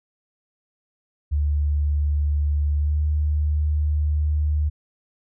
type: tone with pitch glide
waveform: sine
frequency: 73.42 to 75.14 Hz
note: D2 to D2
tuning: 0 to +40 cents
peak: -18 dBFS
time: 1.31-4.7 s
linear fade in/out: 20 ms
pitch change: +40 cents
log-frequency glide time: 2.77-2.99 s
effects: none